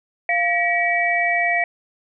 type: tone cluster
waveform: sine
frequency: 694 / 1923 / 2286 Hz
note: F5 / B6 / D7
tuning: -11 / -47 / -47 cents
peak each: -21 dBFS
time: 0.29-1.64 s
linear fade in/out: 2 ms
effects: none